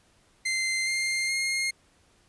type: tone with pitch steps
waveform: sawtooth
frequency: 2081 / 2108 / 2135 Hz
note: C7 / C7 / C7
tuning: -10 / +12 / +34 cents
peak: -22 dBFS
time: 0.45-1.71 s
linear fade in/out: 10 ms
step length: 420 ms
effects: pink hiss -63 dBFS RMS until 2.28 s + resampled to 24000 Hz